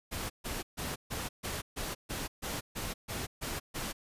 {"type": "noise bursts", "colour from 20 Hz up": "pink", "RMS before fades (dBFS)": -37, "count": 12, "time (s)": [0.11, 3.93], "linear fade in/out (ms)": 20, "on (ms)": 190, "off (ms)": 140, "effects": ["resampled to 32000 Hz"]}